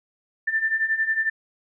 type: beating tone pair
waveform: sine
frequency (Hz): 1772 / 1783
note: A6 / A6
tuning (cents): +12 / +22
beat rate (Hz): 11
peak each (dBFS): -26 / -22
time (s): 0.47-1.3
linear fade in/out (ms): 10
effects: none